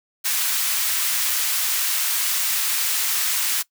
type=high-pass noise; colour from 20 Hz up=white; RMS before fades=-22 dBFS; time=0.24-3.63 s; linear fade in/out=20 ms; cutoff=1300 Hz; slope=12 dB/octave; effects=noise-tail reverb RT60 0.1 s tail -20 dB re dry